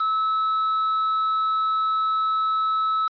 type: tone with quantisation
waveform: triangle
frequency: 1300 Hz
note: E6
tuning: 24 cents flat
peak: -18 dBFS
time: 0-3.08 s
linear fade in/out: 5 ms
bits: 6
effects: resampled to 11025 Hz